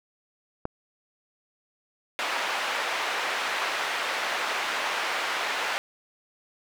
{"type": "click", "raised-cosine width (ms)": 1, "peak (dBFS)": -15, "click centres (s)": 0.654}
{"type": "band-pass noise", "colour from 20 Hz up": "white", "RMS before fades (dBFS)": -29, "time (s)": [2.19, 5.78], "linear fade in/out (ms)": 0, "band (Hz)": [620, 2200], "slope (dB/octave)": 12}
{"effects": []}